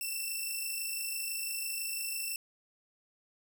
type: tone pair together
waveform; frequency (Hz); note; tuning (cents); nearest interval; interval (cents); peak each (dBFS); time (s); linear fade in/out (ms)
5% pulse; 2664 / 2690; E7 / E7; +18 / +34; unison; 16; -28; 0.01-2.36; 2
effects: none